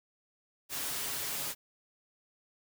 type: noise with comb filter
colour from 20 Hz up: white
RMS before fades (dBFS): -36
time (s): 0.69-1.55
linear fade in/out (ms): 50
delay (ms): 7.2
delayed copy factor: +0.55
effects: none